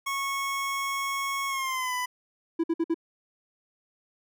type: tone with pitch glide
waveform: 25% pulse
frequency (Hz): 1100 to 997.1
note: C#6 to B5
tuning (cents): -14 to +16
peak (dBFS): -24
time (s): 0.06-2.06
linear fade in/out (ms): 10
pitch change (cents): -170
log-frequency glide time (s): 1.48-1.94
type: tone bursts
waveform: triangle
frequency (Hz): 330.7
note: E4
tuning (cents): +6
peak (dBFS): -20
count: 4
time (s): 2.59-2.944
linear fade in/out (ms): 10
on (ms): 48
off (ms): 54
effects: none